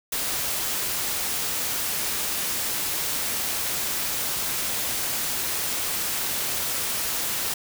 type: noise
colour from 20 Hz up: white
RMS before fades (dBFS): -27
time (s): 0.12-7.54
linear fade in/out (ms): 5
effects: none